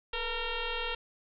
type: tone with frequency modulation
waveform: sine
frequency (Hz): 1371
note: F6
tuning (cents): -32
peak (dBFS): -31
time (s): 0.13-0.95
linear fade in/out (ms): 5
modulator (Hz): 464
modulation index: 4.6
effects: none